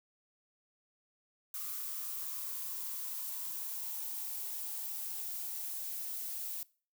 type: noise with high-pass filter sweep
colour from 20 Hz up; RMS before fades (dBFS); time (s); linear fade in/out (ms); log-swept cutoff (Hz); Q
violet; -40; 1.54-6.63; 2; 1200 to 640; 8.2
effects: noise-tail reverb RT60 0.4 s tail -22 dB re dry